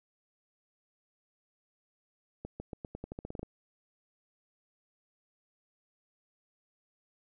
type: accelerating click train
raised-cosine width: 2 ms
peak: -26 dBFS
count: 13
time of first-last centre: 2.45-3.43 s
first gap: 150 ms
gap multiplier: 0.88
effects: none